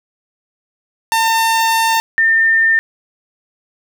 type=tone pair in turn; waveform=sawtooth / sine; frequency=903 / 1806 Hz; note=A5 / A6; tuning=+45 / +45 cents; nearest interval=octave; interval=1200 cents; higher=second; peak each=-8 / -9 dBFS; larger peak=first; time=1.12-2 / 2.18-2.79 s; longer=first; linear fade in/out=0 ms; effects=none